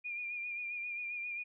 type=tone with vibrato; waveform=sine; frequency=2416 Hz; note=D7; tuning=48 cents sharp; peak=-37 dBFS; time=0.04-1.44 s; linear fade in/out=20 ms; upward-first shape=sine; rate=7.5 Hz; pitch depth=36 cents each way; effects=none